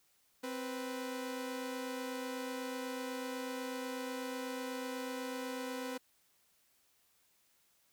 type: tone pair together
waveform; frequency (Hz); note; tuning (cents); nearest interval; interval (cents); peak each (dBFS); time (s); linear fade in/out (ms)
sawtooth; 261 / 493.9; C4 / B4; -4 / 0; major seventh; 1104; -37 / -38; 0.43-5.98; 10
effects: white hiss -72 dBFS RMS until 7.92 s